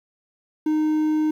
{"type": "tone", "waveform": "triangle", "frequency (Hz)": 308.5, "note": "D#4", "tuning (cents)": -15, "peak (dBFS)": -16, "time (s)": [0.66, 1.31], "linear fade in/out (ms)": 5, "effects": ["9-bit"]}